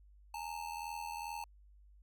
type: ring-modulated tone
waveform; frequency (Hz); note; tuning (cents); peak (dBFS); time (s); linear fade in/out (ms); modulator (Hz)
square; 880; A5; 0; -38; 0.34-1.44; 2; 41.2
effects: added 50 Hz sine -58 dBFS peak until 2.02 s